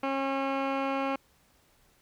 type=tone with low-pass filter; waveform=15% pulse; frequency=271.7 Hz; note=C#4; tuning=35 cents flat; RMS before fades=-30 dBFS; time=0.03-1.16 s; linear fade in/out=5 ms; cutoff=2100 Hz; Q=1.7; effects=pink hiss -65 dBFS RMS until 2.01 s